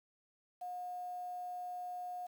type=tone with quantisation; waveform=sine; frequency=720 Hz; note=F#5; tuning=47 cents flat; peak=-40 dBFS; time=0.61-2.27 s; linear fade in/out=10 ms; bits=10; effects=none